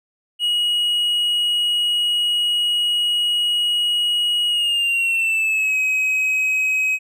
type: tone with pitch glide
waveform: triangle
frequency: 2900 to 2539 Hz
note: F#7 to D#7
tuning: -35 to +34 cents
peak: -15 dBFS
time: 0.39-6.99 s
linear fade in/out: 50 ms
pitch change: -231 cents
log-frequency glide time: 4.48-5.77 s
effects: none